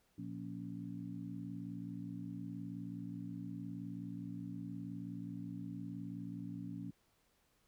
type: harmonic tone with a mistuned harmonic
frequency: 59.1 Hz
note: A#1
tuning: 24 cents sharp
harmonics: 2 / 3 / 4 / 5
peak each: -49 / -46 / -50 / -47 dBFS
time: 0.18-6.91 s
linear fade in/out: 5 ms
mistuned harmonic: 5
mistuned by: -81 cents
effects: pink hiss -75 dBFS RMS until 7.67 s